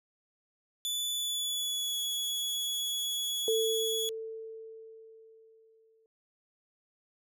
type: tone with pitch glide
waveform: sawtooth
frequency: 3476 to 3373 Hz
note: A7 to G#7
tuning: -22 to +26 cents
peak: -28 dBFS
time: 0.85-4.09 s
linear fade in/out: 0 ms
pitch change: -52 cents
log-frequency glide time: 1.12-1.99 s
type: tone with exponential decay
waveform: sine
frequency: 445.4 Hz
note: A4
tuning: 21 cents sharp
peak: -25 dBFS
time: 3.48-6.06 s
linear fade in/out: 1 ms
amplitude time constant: 560 ms
effects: none